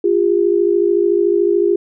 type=tone pair together; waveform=sine; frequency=349.2 / 402.9 Hz; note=F4 / G4; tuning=0 / +48 cents; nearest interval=major second; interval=248 cents; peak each=-14 dBFS; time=0.04-1.76 s; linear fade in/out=5 ms; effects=none